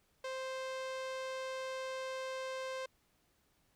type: tone with low-pass filter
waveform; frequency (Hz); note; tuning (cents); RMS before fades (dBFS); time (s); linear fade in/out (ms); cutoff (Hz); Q
sawtooth; 523.3; C5; 0; -41; 0.24-2.86; 5; 6500; 0.65
effects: pink hiss -74 dBFS RMS until 3.75 s